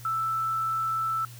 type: tone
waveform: sine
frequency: 1322 Hz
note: E6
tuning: 5 cents sharp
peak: -25 dBFS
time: 0.05-1.25 s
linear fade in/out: 2 ms
effects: added 119 Hz sine -43 dBFS peak until 1.39 s + white hiss -50 dBFS RMS until 1.39 s